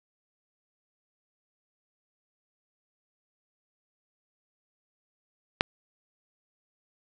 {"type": "click", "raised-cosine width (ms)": 0.3, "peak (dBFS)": -4, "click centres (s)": 5.609, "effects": []}